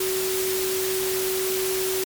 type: tone in noise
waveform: sine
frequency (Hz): 377.1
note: F#4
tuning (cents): +33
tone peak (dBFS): -24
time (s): 0-2.04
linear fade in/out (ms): 5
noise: white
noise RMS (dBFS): -28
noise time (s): 0-2.04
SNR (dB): +1
effects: MP3 96 kbps